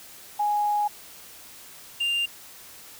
sine / triangle tone pair in turn, 830.6 / 2794 Hz, G#5 / F7, 0 / 0 cents, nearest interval octave + major sixth, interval 2100 cents, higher second, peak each -21 dBFS, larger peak neither, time 0.39-0.88 / 2-2.26 s, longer first, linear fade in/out 10 ms, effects white hiss -46 dBFS RMS until 2.99 s

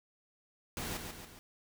pink noise with echo, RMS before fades -39 dBFS, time 0.77-0.97 s, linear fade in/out 0 ms, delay 140 ms, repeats 3, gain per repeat -5 dB, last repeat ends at 1.39 s, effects none

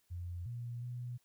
sine tone with pitch steps, 87.7 / 119.5 / 122.4 Hz, F2 / A#2 / B2, +8 / +43 / -15 cents, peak -39 dBFS, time 0.1-1.18 s, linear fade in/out 20 ms, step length 360 ms, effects white hiss -75 dBFS RMS until 1.24 s

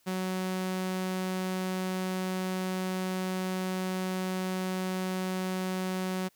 sawtooth tone, 186 Hz, F#3, 9 cents sharp, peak -26 dBFS, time 0.06-6.29 s, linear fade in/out 20 ms, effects white hiss -67 dBFS RMS until 6.35 s

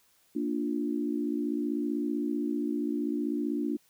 sine chord, Bb major, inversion none, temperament equal, 233.1 / 293.7 / 349.2 Hz, Bb3 / D4 / F4, 0 / 0 / 0 cents, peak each -33 / -30 / -35 dBFS, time 0.35-3.77 s, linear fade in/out 10 ms, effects white hiss -66 dBFS RMS until 3.89 s

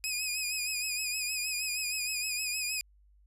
15% pulse tone with vibrato, 2497 Hz, D#7, 6 cents sharp, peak -24 dBFS, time 0.04-2.81 s, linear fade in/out 0 ms, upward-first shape sine, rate 6.4 Hz, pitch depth 55 cents each way, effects added 50 Hz sine -59 dBFS peak until 3.26 s

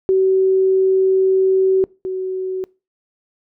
sine tone pair in turn, 380 / 374.8 Hz, F#4 / F#4, +46 / +22 cents, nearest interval unison, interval 24 cents, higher first, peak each -11 / -20 dBFS, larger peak first, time 0.09-1.84 / 2.05-2.64 s, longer first, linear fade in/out 0 ms, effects noise-tail reverb RT60 0.3 s tail -24 dB re dry

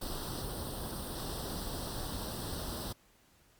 pink noise with comb filter, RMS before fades -39 dBFS, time 0.01-2.93 s, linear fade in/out 10 ms, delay 0.22 ms, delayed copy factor +0.85, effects pink hiss -66 dBFS RMS until 3.59 s + Opus 48 kbps

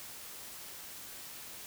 silence, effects white hiss -47 dBFS RMS until 1.66 s

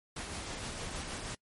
pink noise with tremolo, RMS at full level -39 dBFS, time 0.16-1.35 s, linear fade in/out 5 ms, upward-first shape sine, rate 6.4 Hz, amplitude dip 30%, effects noise-tail reverb RT60 0.1 s tail -24 dB re dry + MP3 48 kbps

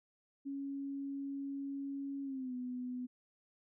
sine tone with pitch glide, 277.2 to 249.8 Hz, C#4 to B3, 0 to +20 cents, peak -38 dBFS, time 0.45-3.07 s, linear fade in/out 20 ms, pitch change -180 cents, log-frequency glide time 2.23-2.54 s, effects none

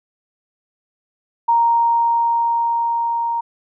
sine tone with level ramp, 932.3 Hz, A#5, in tune, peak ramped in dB -11 to -18 dBFS, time 1.48-3.41 s, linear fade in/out 10 ms, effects none

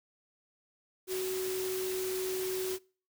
sine tone in noise, 373.9 Hz, F#4, 18 cents sharp, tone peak -32 dBFS, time 1.07-2.79 s, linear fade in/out 50 ms, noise white, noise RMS -40 dBFS, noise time 1.07-2.79 s, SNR +5 dB, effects noise-tail reverb RT60 0.4 s tail -25 dB re dry

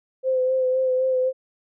sine tone with vibrato, 516 Hz, C5, 24 cents flat, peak -18 dBFS, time 0.23-1.33 s, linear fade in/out 50 ms, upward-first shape sine, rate 3.9 Hz, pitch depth 24 cents each way, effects none

